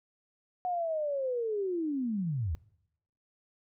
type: linear sweep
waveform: sine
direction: down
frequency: 734 to 69.3 Hz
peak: -29 dBFS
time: 0.65-2.55 s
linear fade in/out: 0 ms
effects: noise-tail reverb RT60 0.8 s tail -23 dB re dry